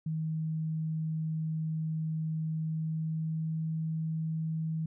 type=tone with pitch glide; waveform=sine; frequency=158.5 to 159.88 Hz; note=D#3 to D#3; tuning=+32 to +47 cents; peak=-30 dBFS; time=0.06-4.86 s; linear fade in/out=5 ms; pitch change=+15 cents; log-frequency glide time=2.47-3.71 s; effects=none